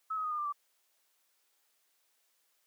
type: tone with pitch steps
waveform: sine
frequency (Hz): 1294 / 1266.6 / 1239.9 / 1213.6 / 1188 / 1162.9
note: E6 / D#6 / D#6 / D#6 / D6 / D6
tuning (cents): -32 / +30 / -6 / -44 / +20 / -17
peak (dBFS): -32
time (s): 0.1-0.526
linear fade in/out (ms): 10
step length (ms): 71
effects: white hiss -74 dBFS RMS until 2.66 s + high-pass 400 Hz 12 dB/octave